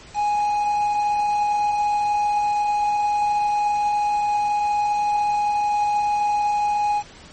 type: tone with quantisation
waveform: triangle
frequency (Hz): 830.6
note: G#5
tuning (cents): 0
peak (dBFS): -16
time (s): 0.14-7.03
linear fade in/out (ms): 50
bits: 6
effects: pink hiss -44 dBFS RMS until 7.32 s + MP3 32 kbps